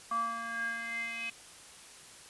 square tone with band-pass filter sweep, 230.9 Hz, A#3, 16 cents flat, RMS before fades -36 dBFS, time 0.11-1.3 s, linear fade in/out 5 ms, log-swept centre 1100 to 2600 Hz, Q 9.2, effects white hiss -52 dBFS RMS until 2.29 s + resampled to 24000 Hz

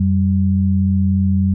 sine tone pair together, 89.7 / 193.11 Hz, F2 / G3, +47 / -26 cents, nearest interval octave + minor second, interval 1327 cents, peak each -15 dBFS, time 0-1.54 s, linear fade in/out 5 ms, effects none

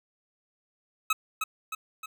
25% pulse tone with echo, 1283 Hz, E6, 47 cents flat, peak -18 dBFS, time 1.1-1.13 s, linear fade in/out 5 ms, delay 310 ms, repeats 3, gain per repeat -5 dB, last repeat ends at 2.06 s, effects none

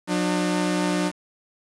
sawtooth tone pair together, 180.77 / 300 Hz, F#3 / D4, -40 / +37 cents, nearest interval major sixth, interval 877 cents, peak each -20 dBFS, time 0.07-1.12 s, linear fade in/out 50 ms, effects resampled to 24000 Hz + 7-bit

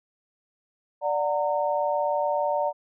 sine chord, D augmented, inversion none, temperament just, 587.3 / 734.2 / 917.7 Hz, D5 / F#5 / A#5, 0 / -14 / -27 cents, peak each -25 / -29 / -27 dBFS, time 1.01-2.73 s, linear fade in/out 50 ms, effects none

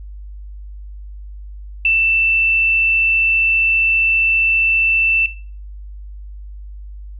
sine tone, 2665 Hz, E7, 18 cents sharp, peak -11 dBFS, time 1.85-5.26 s, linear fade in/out 2 ms, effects noise-tail reverb RT60 0.4 s tail -17 dB re dry + added 50 Hz sine -30 dBFS peak until 7.19 s

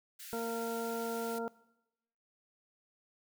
white high-pass noise, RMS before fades -48 dBFS, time 0.19-1.39 s, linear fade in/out 10 ms, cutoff 1400 Hz, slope 96 dB/octave
harmonic tone, 230.3 Hz, A#3, 21 cents flat, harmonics 1 / 2 / 3 / 4 / 6, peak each -40 / -37 / -43 / -45 / -44 dBFS, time 0.33-1.48 s, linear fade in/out 0 ms
effects noise-tail reverb RT60 0.9 s tail -21 dB re dry

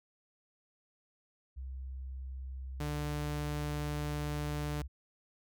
sine tone with pitch glide, 65.41 to 65.83 Hz, C2 to C2, 0 to +11 cents, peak -39 dBFS, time 1.56-4.88 s, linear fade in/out 20 ms, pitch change +11 cents, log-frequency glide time 3.59-4.53 s
sawtooth tone, 148 Hz, D3, 14 cents sharp, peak -31 dBFS, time 2.8-4.82 s, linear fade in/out 5 ms
effects none

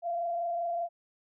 sine tone with frequency modulation, 687 Hz, F5, 29 cents flat, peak -29 dBFS, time 0.02-0.89 s, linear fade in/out 50 ms, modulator 25.1 Hz, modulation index 0.61, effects none

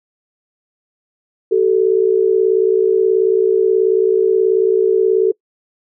sine tone pair together, 381.1 / 439.6 Hz, G4 / A4, -49 / -2 cents, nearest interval major second, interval 247 cents, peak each -13 dBFS, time 1.51-5.32 s, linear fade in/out 10 ms, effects noise-tail reverb RT60 0.1 s tail -24 dB re dry

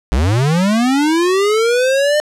square linear sweep, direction up, 53.8 to 607 Hz, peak -12 dBFS, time 0.12-2.2 s, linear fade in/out 0 ms, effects low-pass 9000 Hz 12 dB/octave

